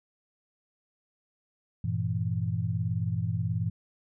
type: chord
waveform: sine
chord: E diminished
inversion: first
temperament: equal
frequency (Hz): 98 / 116.54 / 164.81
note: G2 / Bb2 / E3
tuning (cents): 0 / 0 / 0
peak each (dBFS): -31 / -30 / -32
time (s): 1.84-3.7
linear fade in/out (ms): 5
effects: none